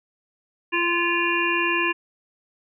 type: harmonic tone with a mistuned harmonic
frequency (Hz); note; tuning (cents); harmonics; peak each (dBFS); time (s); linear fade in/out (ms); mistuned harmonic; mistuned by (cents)
345.9; F4; -17; 1 / 3 / 5 / 7 / 8; -26 / -26 / -26 / -26 / -26; 0.72-1.93; 20; 1; -15
effects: none